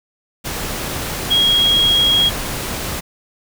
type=tone in noise; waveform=sine; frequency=3285 Hz; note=G#7; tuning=20 cents flat; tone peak=-11 dBFS; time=1.3-2.3 s; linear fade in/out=20 ms; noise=pink; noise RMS=-24 dBFS; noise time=0.44-3.01 s; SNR=+10 dB; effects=none

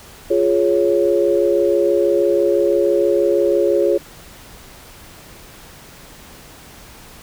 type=chord; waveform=sine; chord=Db major; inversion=first; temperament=equal; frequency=349.2 / 415.3 / 554.4 Hz; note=F4 / Ab4 / Db5; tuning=0 / 0 / 0 cents; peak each=-17 dBFS; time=0.3-3.98 s; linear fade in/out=10 ms; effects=pink hiss -41 dBFS RMS until 7.22 s

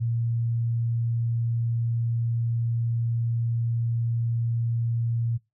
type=tone; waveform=sine; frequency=116.54 Hz; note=A#2; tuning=in tune; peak=-23 dBFS; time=0-5.38 s; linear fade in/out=20 ms; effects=noise-tail reverb RT60 0.2 s tail -21 dB re dry

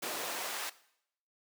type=noise with high-pass filter sweep; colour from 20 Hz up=pink; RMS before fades=-38 dBFS; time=0.02-0.7 s; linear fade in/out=10 ms; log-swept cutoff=360 to 890 Hz; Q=0.86; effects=noise-tail reverb RT60 0.7 s tail -18 dB re dry

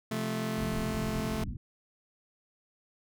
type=chord; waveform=sawtooth; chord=F major; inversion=second; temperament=just; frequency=130.96 / 174.61 / 218.3 Hz; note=C3 / F3 / A3; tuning=+2 / 0 / -13 cents; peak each=-33 / -34 / -29 dBFS; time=0.11-1.44 s; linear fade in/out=5 ms
type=low-pass noise; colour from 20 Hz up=pink; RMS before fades=-38 dBFS; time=0.58-1.57 s; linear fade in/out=2 ms; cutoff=270 Hz; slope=48 dB/octave
effects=none

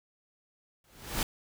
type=noise with exponential growth; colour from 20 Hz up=pink; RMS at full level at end=-27 dBFS; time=0.84-1.23 s; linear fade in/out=2 ms; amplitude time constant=83 ms; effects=none

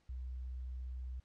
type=tone; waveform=sine; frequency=63 Hz; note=B1; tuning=35 cents sharp; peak=-40 dBFS; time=0.09-1.2 s; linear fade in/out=5 ms; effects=pink hiss -75 dBFS RMS until 1.24 s + low-pass 6000 Hz 12 dB/octave

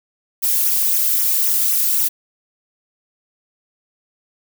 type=noise with flanger; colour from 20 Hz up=violet; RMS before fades=-17 dBFS; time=0.42-2.09 s; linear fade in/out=20 ms; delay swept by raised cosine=0.22 to 2.12 ms; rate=3.8 Hz; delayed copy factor=-1; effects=none

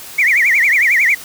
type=tone with vibrato; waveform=sine; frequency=2093 Hz; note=C7; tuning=in tune; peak=-8 dBFS; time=0.18-1.15 s; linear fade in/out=10 ms; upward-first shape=triangle; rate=11 Hz; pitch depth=260 cents each way; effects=tanh soft clip ceiling -5 dBFS + white hiss -33 dBFS RMS until 1.24 s

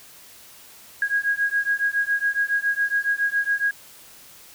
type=beating tone pair; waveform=sine; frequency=1639 / 1646.2 Hz; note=G#6 / G#6; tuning=-23 / -16 cents; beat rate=7.2 Hz; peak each=-23 dBFS; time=1.02-3.71 s; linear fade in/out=2 ms; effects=white hiss -47 dBFS RMS until 4.54 s

